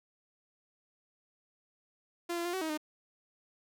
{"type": "tone with pitch steps", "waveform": "sawtooth", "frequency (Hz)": [344.8, 342, 349.9, 377.5, 317.1, 305.4], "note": ["F4", "F4", "F4", "F#4", "D#4", "D#4"], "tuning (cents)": [-22, -36, 3, 35, 33, -32], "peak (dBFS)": -29, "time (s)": [2.29, 2.776], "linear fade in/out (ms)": 10, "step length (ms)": 81, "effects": []}